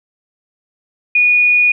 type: tone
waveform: sine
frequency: 2456 Hz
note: D#7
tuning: 23 cents flat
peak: -8 dBFS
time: 1.15-1.72 s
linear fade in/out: 5 ms
effects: none